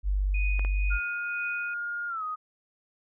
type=tone; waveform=sine; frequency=48.83 Hz; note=G1; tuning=6 cents flat; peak=-23 dBFS; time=0.03-1 s; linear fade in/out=50 ms
type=tone with tremolo; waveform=sine; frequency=2486 Hz; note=D#7; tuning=2 cents flat; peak=-31 dBFS; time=0.34-1.74 s; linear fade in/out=5 ms; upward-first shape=triangle; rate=2 Hz; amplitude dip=60%
type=clicks; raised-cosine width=0.5 ms; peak=-23 dBFS; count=2; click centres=0.594 / 0.649 s
type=tone with pitch glide; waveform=sine; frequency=1419 to 1249.7 Hz; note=F6 to D#6; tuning=+27 to +7 cents; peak=-30 dBFS; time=0.9-2.36 s; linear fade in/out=20 ms; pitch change=-220 cents; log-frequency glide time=2.08-2.24 s
effects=none